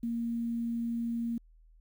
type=tone with quantisation; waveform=sine; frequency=233.1 Hz; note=A#3; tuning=in tune; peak=-30 dBFS; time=0.03-1.38 s; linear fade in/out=5 ms; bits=10; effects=added 40 Hz sine -56 dBFS peak until 1.8 s